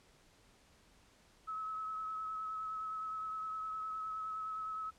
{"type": "tone with vibrato", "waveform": "sine", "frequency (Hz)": 1290, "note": "E6", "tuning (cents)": -38, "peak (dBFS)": -38, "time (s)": [1.47, 4.91], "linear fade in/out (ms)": 20, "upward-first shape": "triangle", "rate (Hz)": 9.7, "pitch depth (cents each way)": 22, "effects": ["pink hiss -66 dBFS RMS until 4.98 s", "low-pass 9000 Hz 12 dB/octave"]}